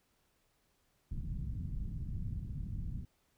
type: low-pass noise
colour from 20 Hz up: pink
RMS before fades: -39 dBFS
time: 1.11-3.05 s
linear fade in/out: 5 ms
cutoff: 180 Hz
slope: 24 dB/octave
effects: pink hiss -75 dBFS RMS until 3.37 s